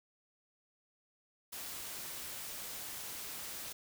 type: noise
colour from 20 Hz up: white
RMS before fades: -44 dBFS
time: 1.52-3.73 s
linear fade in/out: 10 ms
effects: none